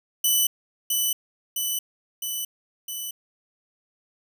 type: tone with echo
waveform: 5% pulse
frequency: 2986 Hz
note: F#7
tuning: 15 cents sharp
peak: -10 dBFS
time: 0.24-0.47 s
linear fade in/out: 5 ms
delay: 660 ms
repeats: 4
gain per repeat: -3 dB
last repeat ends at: 3.11 s
effects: none